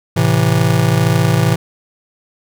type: chord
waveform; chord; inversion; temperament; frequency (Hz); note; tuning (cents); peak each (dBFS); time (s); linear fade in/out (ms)
square; A minor; none; just; 110 / 132 / 165; A2 / C3 / E3; 0 / +16 / +2; -16; 0.16-1.56; 10
effects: none